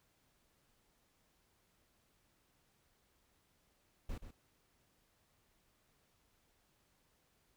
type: noise with echo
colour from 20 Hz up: brown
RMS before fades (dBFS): -41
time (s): 4.09-4.18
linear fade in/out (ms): 5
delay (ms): 130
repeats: 1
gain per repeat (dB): -9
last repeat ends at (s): 4.31
effects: pink hiss -75 dBFS RMS until 7.56 s

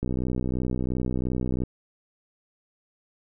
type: click train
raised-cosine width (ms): 3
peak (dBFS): -15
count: 102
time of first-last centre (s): 0.03-1.636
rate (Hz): 62.9
effects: none

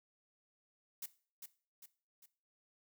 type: noise with echo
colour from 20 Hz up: blue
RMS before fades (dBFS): -43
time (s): 1.02-1.06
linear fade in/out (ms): 5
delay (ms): 400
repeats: 3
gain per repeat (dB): -6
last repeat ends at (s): 2.26
effects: noise-tail reverb RT60 0.4 s tail -17 dB re dry

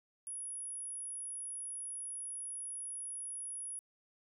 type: tone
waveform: sine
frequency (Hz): 10320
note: E9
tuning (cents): -38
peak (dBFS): -39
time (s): 0.27-3.79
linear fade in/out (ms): 0
effects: tanh soft clip ceiling -36 dBFS

